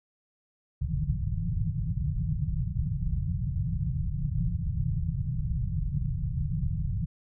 white low-pass noise, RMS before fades -29 dBFS, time 0.81-7.06 s, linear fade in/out 10 ms, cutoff 170 Hz, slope 96 dB/octave, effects none

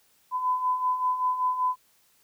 sine beating tone pair, 1004 / 1009.2 Hz, B5 / B5, +28 / +37 cents, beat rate 5.2 Hz, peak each -31 / -24 dBFS, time 0.31-1.76 s, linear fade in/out 50 ms, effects white hiss -64 dBFS RMS until 2.23 s

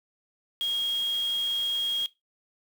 sine tone in noise, 3265 Hz, G#7, 30 cents flat, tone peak -26 dBFS, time 0.61-2.06 s, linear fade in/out 0 ms, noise white, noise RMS -44 dBFS, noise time 0.61-2.06 s, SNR +15 dB, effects noise-tail reverb RT60 0.2 s tail -19 dB re dry

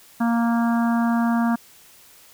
harmonic tone, 233.1 Hz, A#3, in tune, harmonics 1 / 3 / 4 / 5 / 6 / 7, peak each -18 / -28 / -30 / -32 / -34 / -35 dBFS, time 0.2-1.56 s, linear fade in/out 10 ms, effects white hiss -50 dBFS RMS until 2.33 s

